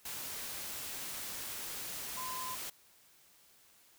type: tone in noise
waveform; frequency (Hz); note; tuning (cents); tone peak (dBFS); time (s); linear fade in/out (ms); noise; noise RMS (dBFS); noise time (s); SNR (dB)
sine; 1022; C6; -41; -40; 2.17-2.55; 5; white; -42; 0.05-2.7; -1
effects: white hiss -64 dBFS RMS until 3.98 s